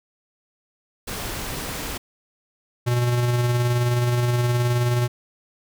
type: noise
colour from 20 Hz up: pink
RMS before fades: -30 dBFS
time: 1.07-1.98 s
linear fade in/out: 10 ms
type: tone with tremolo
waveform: square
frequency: 121.5 Hz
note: B2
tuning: 28 cents flat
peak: -18 dBFS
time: 2.86-5.08 s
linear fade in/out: 20 ms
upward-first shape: square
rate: 19 Hz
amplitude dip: 25%
effects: none